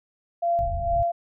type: tone with tremolo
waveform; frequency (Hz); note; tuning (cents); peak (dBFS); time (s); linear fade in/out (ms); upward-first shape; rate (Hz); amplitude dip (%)
sine; 686; F5; -31; -19; 0.42-1.12; 10; sine; 2.2; 70
type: low-pass noise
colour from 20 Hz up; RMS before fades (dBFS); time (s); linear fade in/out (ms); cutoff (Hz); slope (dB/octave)
white; -30; 0.59-1.03; 0; 100; 24
effects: none